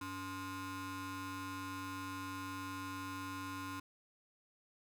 30% pulse ring-modulated tone, 380.6 Hz, F#4, 49 cents sharp, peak -36 dBFS, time 0.01-3.8 s, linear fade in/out 5 ms, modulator 664 Hz, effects none

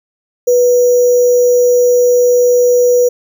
sine tone with sample-and-hold, 490.4 Hz, B4, 12 cents flat, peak -6 dBFS, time 0.47-3.09 s, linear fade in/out 10 ms, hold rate 6300 Hz, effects none

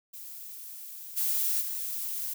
violet noise with level steps, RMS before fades -43 / -28 / -34 dBFS, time 0.13-2.34 s, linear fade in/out 10 ms, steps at 1.16 / 1.6 s, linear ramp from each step 20 ms, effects none

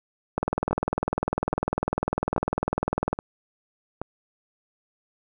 two click trains, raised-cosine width 1 ms, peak -15 / -9 dBFS, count 5 / 56, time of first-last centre 0.71-4.016 / 0.38-3.13 s, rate 1.21 / 20 Hz, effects none

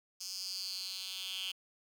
10% pulse tone with high-pass filter sweep, 188.5 Hz, F#3, 32 cents sharp, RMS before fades -41 dBFS, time 0.2-1.52 s, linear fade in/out 10 ms, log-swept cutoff 5500 to 3100 Hz, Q 6.1, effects 11-bit

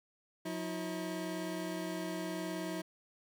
25% pulse tone pair together, 180 / 320.7 Hz, F#3 / E4, -47 / -48 cents, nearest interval minor seventh, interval 999 cents, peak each -37 / -35 dBFS, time 0.45-2.82 s, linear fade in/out 10 ms, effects none

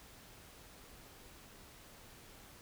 silence, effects pink hiss -57 dBFS RMS until 2.61 s

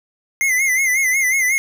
square tone with vibrato, 2081 Hz, C7, 10 cents flat, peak -15 dBFS, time 0.41-1.58 s, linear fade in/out 0 ms, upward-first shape sine, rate 5.5 Hz, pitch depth 84 cents each way, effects none

